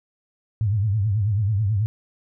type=tone with vibrato; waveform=sine; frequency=103.83 Hz; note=G#2; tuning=in tune; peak=-18 dBFS; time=0.61-1.86 s; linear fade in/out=0 ms; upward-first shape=triangle; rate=9.2 Hz; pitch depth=180 cents each way; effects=none